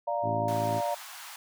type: chord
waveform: sine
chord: Bb major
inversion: first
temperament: equal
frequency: 587.3 / 698.5 / 932.3 Hz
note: D5 / F5 / Bb5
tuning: 0 / 0 / 0 cents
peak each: -31 / -31 / -32 dBFS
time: 0.07-0.95 s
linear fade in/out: 10 ms
type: harmonic tone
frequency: 55.1 Hz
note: A1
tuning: 3 cents sharp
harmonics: 2 / 3 / 4 / 5 / 6 / 7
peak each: -33 / -41 / -40 / -38 / -42 / -40 dBFS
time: 0.22-0.82 s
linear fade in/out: 50 ms
type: high-pass noise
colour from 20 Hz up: pink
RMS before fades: -44 dBFS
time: 0.48-1.36 s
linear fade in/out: 2 ms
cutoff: 750 Hz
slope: 48 dB/octave
effects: none